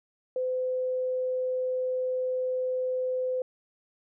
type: tone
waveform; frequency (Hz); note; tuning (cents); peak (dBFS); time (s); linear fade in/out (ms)
sine; 510; C5; -44; -26; 0.36-3.42; 2
effects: none